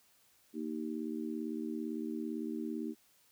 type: harmonic tone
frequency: 77.78 Hz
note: D#2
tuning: in tune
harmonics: 3 / 4 / 5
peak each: -39 / -39 / -44 dBFS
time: 0.53-2.95 s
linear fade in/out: 50 ms
effects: white hiss -68 dBFS RMS until 3.31 s